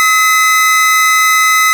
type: tone pair together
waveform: 45% pulse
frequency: 1278 / 2031 Hz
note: D#6 / B6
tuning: +46 / +48 cents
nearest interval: minor sixth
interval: 802 cents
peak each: -10 dBFS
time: 0-1.73 s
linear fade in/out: 0 ms
effects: none